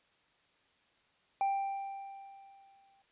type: tone with exponential decay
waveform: triangle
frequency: 787 Hz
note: G5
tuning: 7 cents sharp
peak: -25 dBFS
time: 1.41-3.02 s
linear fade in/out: 1 ms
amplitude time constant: 350 ms
effects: white hiss -70 dBFS RMS until 3.11 s + resampled to 8000 Hz